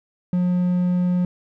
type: tone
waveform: triangle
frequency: 179.1 Hz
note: F3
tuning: 44 cents sharp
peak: -15 dBFS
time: 0.33-1.25 s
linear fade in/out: 2 ms
effects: none